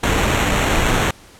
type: noise with sample-and-hold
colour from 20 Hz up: pink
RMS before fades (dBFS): -17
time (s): 0.03-1.11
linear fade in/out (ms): 5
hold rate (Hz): 4900
effects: pink hiss -45 dBFS RMS until 1.39 s + low-pass 11000 Hz 12 dB/octave